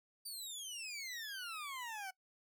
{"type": "exponential sweep", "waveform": "20% pulse", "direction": "down", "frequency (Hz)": [4699, 740], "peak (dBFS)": -38, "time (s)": [0.25, 2.11], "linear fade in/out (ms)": 10, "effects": ["noise-tail reverb RT60 0.1 s tail -21 dB re dry"]}